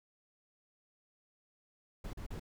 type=noise bursts; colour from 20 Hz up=brown; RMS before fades=-42 dBFS; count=3; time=2.04-2.397 s; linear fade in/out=5 ms; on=93 ms; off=39 ms; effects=none